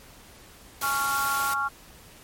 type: noise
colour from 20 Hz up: white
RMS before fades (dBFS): -32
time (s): 0.81-1.54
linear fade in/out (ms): 5
type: chord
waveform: sine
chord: Db major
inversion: second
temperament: just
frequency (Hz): 831.5 / 1108.7 / 1385.9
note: Ab5 / Db6 / F6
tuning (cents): +2 / 0 / -14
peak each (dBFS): -32 / -29 / -26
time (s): 0.82-1.69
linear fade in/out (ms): 20
effects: pink hiss -50 dBFS RMS until 2.23 s + MP3 64 kbps